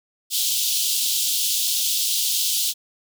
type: high-pass noise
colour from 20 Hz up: pink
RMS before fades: -22 dBFS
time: 0.3-2.74 s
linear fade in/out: 50 ms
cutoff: 3100 Hz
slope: 48 dB/octave
effects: none